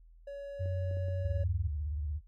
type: tone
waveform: triangle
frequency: 563 Hz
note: C#5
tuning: 27 cents sharp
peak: -38 dBFS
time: 0.27-1.44 s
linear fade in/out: 5 ms
type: tone with pitch glide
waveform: sine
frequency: 91.9 to 94.81 Hz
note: F#2 to F#2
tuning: -11 to +43 cents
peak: -31 dBFS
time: 0.59-1.69 s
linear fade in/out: 20 ms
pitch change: +54 cents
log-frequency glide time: 1.14-1.26 s
type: clicks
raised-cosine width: 2 ms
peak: -38 dBFS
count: 4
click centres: 0.658 / 0.912 / 0.97 / 1.084 s
type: tone with vibrato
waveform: sine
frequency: 74.4 Hz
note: D2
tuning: 23 cents sharp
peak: -32 dBFS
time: 1.21-2.21 s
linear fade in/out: 50 ms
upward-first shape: triangle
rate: 17 Hz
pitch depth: 190 cents each way
effects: added 41 Hz sine -54 dBFS peak until 2.27 s